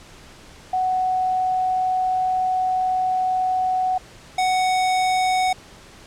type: tone pair in turn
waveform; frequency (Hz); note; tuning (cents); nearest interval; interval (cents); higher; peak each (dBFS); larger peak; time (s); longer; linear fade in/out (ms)
sine / square; 743 / 743; F#5 / F#5; +7 / +7; unison; 0; neither; -18; neither; 0.73-3.98 / 4.38-5.53; first; 5
effects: pink hiss -45 dBFS RMS until 6.06 s + low-pass 8000 Hz 12 dB/octave

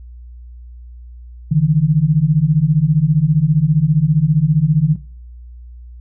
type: beating tone pair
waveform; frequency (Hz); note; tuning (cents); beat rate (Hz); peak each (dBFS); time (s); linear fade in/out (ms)
sine; 144.6 / 159.6; D3 / D#3; -27 / +44; 15; -13; 1.51-4.96; 10
effects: noise-tail reverb RT60 0.5 s tail -20 dB re dry + added 60 Hz sine -33 dBFS peak until 6 s

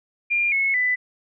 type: tone with pitch steps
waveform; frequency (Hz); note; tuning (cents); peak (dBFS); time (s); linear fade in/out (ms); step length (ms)
sine; 2400 / 2188 / 1995; D7 / C#7 / B6; +37 / -23 / +17; -18; 0.3-0.96; 20; 220
effects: none

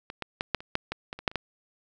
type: clicks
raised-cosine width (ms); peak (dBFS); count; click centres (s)
0.3; -21 / -16 / -12 / -8 / -26 / -9 / -15 / -19 / -24 / -7 / -29 / -12; 12; 0.101 / 0.223 / 0.409 / 0.547 / 0.605 / 0.754 / 0.92 / 1.129 / 1.19 / 1.278 / 1.315 / 1.357
effects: none

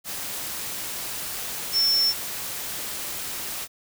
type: tone in noise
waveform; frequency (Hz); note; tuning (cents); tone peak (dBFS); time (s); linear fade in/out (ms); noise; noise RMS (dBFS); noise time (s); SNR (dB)
sine; 5400; E8; +41; -18; 1.72-2.14; 50; white; -32; 0.04-3.68; +11
effects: none

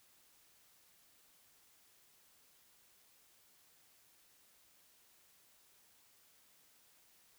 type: silence
effects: white hiss -68 dBFS RMS until 7.38 s

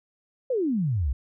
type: exponential sweep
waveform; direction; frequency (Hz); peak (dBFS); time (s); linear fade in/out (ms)
sine; down; 544 to 58.7; -22; 0.5-1.13; 5
effects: none

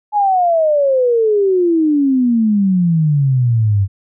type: exponential sweep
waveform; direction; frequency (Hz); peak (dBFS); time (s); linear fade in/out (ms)
sine; down; 851 to 95.3; -10; 0.12-3.88; 50
effects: none

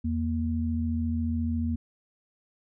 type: tone pair together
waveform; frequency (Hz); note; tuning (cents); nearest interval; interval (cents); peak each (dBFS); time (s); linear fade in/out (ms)
sine; 83.01 / 234.8; E2 / A#3; +13 / +13; octave + tritone; 1800; -28 / -28; 0.04-1.76; 10
effects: none

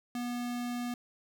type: tone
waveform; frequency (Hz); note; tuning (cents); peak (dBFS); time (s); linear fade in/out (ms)
square; 242.8; B3; -29; -34; 0.15-0.94; 2
effects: none

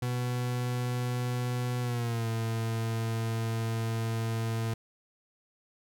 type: tone with pitch glide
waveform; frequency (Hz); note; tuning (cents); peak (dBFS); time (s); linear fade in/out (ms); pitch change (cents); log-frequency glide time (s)
40% pulse; 123.47 to 113.22; B2 to A2; 0 to +50; -28; 0.02-4.74; 5; -150; 1.81-2.28
effects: none

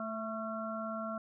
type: harmonic tone with a mistuned harmonic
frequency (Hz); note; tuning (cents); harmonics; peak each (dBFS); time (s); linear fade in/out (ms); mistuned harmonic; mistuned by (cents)
220.5; A3; +4; 1 / 3 / 5 / 6; -40 / -40 / -46 / -41; 0-1.18; 2; 6; +47
effects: none

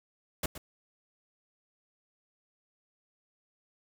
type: noise with echo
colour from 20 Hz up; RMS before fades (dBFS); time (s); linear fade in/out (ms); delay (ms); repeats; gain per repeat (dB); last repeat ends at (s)
pink; -31; 0.43-0.46; 5; 120; 1; -12; 0.58
effects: none

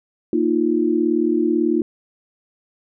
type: chord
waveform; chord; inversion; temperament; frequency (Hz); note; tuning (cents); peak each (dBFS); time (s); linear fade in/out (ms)
sine; Bb suspended fourth; none; equal; 233.1 / 311.1 / 349.2; Bb3 / Eb4 / F4; 0 / 0 / 0; -22 / -19 / -19; 0.33-1.82; 2
effects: none

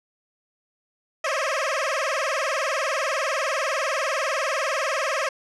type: tone with vibrato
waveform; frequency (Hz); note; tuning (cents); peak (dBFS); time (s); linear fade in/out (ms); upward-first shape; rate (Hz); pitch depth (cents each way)
15% pulse; 587.3; D5; 0; -16; 1.24-5.29; 5; sine; 20; 190
effects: low-pass 7000 Hz 12 dB/octave

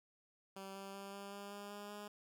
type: tone with pitch steps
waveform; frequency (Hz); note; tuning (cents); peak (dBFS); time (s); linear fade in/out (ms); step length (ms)
10% pulse; 193.8 / 195.6 / 197.42 / 199.25 / 201.1 / 203 / 204.9 / 206.8; G3 / G3 / G3 / G3 / G3 / G#3 / G#3 / G#3; -20 / -4 / +13 / +28 / +44 / -39 / -23 / -7; -39; 0.56-2.08; 5; 190
effects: none

